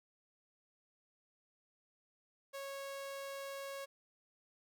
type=tone; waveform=sawtooth; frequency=551 Hz; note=C#5; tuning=11 cents flat; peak=-39 dBFS; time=2.53-3.86 s; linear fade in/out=20 ms; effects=none